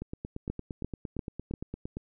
two click trains, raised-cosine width 3 ms, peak -19 / -23 dBFS, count 4 / 18, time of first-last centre 0.5-1.538 / 0.02-1.97 s, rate 2.89 / 8.72 Hz, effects none

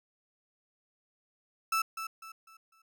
35% pulse tone with echo, 1318.5 Hz, E6, in tune, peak -25 dBFS, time 1.72-1.82 s, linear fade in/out 5 ms, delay 250 ms, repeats 4, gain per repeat -9 dB, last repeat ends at 2.82 s, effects none

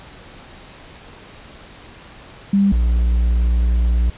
sine / triangle tone pair in turn, 198.6 / 59.04 Hz, G3 / A#1, +23 / +23 cents, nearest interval octave + major sixth, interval 2100 cents, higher first, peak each -11 dBFS, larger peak neither, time 2.53-2.72 / 2.72-4.1 s, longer second, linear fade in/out 5 ms, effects pink hiss -41 dBFS RMS until 4.17 s + resampled to 8000 Hz

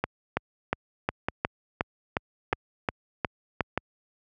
two click trains, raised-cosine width 0.5 ms, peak -9 / -10 dBFS, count 10 / 4, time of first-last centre 0.37-3.607 / 0.04-3.776 s, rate 2.78 / 0.803 Hz, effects high-pass 60 Hz 12 dB/octave

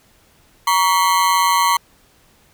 40% pulse ring-modulated tone, 1034 Hz, C6, 21 cents flat, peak -9 dBFS, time 0.67-1.77 s, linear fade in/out 5 ms, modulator 89.1 Hz, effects pink hiss -54 dBFS RMS until 2.53 s

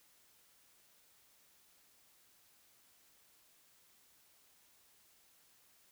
silence, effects white hiss -68 dBFS RMS until 5.91 s

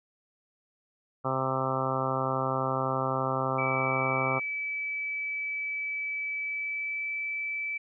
harmonic tone, 131.9 Hz, C3, 14 cents sharp, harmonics 1 / 2 / 3 / 4 / 5 / 6 / 7 / 8 / 9 / 10, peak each -34 / -37 / -37 / -34 / -36 / -36 / -37 / -38 / -33 / -36 dBFS, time 1.24-4.4 s, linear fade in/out 20 ms
sine tone with pitch glide, 2300 to 2313 Hz, D7 to D7, -37 to -27 cents, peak -30 dBFS, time 3.58-7.78 s, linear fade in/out 10 ms, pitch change +10 cents, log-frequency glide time 6.42-7.09 s
effects none

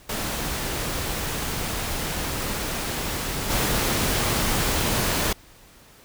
pink noise with level steps, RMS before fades -28 / -23 dBFS, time 0.09-5.33 s, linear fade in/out 5 ms, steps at 3.49 s, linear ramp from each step 20 ms, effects pink hiss -51 dBFS RMS until 6.04 s

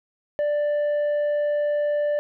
sine tone with tanh clipping, 589 Hz, D5, 5 cents sharp, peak -21 dBFS, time 0.39-2.19 s, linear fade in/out 0 ms, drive 4 dB, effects none

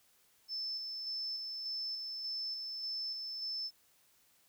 sine tone with tremolo, 5274 Hz, E8, in tune, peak -36 dBFS, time 0.48-3.71 s, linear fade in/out 50 ms, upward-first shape square, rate 1.7 Hz, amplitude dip 30%, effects white hiss -69 dBFS RMS until 4.48 s

